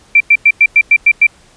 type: tone bursts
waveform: sine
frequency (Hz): 2349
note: D7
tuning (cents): 0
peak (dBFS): -3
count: 8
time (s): 0.15-1.268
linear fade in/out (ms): 5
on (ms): 54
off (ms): 98
effects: pink hiss -46 dBFS RMS until 1.56 s + resampled to 22050 Hz